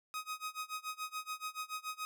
sawtooth tone with tremolo, 1257 Hz, D#6, 17 cents sharp, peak -33 dBFS, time 0.14-2.05 s, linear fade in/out 0 ms, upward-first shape sine, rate 7 Hz, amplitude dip 95%, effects none

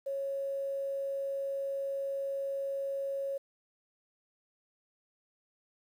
sine tone with quantisation, 550 Hz, C#5, 14 cents flat, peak -32 dBFS, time 0.06-3.38 s, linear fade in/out 10 ms, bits 10, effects none

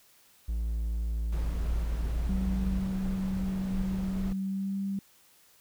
triangle tone, 56.1 Hz, A1, 34 cents sharp, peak -26 dBFS, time 0.48-2.8 s, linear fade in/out 10 ms
brown noise, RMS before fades -36 dBFS, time 1.32-4.33 s, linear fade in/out 5 ms
sine tone with pitch glide, 189.6 to 196.29 Hz, F#3 to G3, +43 to +3 cents, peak -29 dBFS, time 2.29-4.99 s, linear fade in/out 2 ms, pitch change +60 cents, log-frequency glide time 4.1-4.8 s
effects white hiss -61 dBFS RMS until 5.6 s

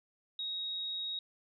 sine tone, 3779 Hz, A#7, 23 cents sharp, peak -35 dBFS, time 0.39-1.19 s, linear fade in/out 2 ms, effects none

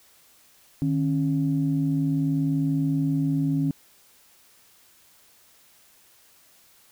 sine tone pair together, 153.3 / 273.9 Hz, D#3 / C#4, -25 / -21 cents, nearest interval minor seventh, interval 1004 cents, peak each -23 dBFS, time 0.82-3.71 s, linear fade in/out 0 ms, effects tanh soft clip ceiling -13 dBFS + white hiss -57 dBFS RMS until 6.91 s

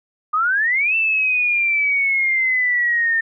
sine exponential two-way sweep, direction up then down, 1206 to 2674 to 1806 Hz, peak -15 dBFS, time 0.33-3.21 s, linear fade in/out 10 ms, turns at 0.95 s, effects none

